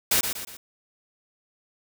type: noise with echo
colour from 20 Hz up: white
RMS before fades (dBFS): -21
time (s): 0.11-0.21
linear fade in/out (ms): 5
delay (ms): 120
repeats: 3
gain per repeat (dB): -7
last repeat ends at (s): 0.57
effects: none